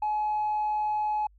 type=tone with tanh clipping; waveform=triangle; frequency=848 Hz; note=G#5; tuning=36 cents sharp; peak=-25 dBFS; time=0.02-1.27 s; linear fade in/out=5 ms; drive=5 dB; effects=added 50 Hz sine -55 dBFS peak until 1.38 s